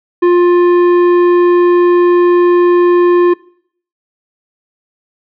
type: tone with tanh clipping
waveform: sine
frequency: 351.9 Hz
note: F4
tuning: 13 cents sharp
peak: -7 dBFS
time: 0.22-3.34 s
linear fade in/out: 10 ms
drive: 11 dB
effects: noise-tail reverb RT60 0.6 s tail -22 dB re dry